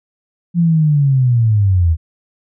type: linear sweep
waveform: sine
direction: down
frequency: 174.61 to 77.78 Hz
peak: -9 dBFS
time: 0.54-1.97 s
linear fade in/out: 50 ms
effects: none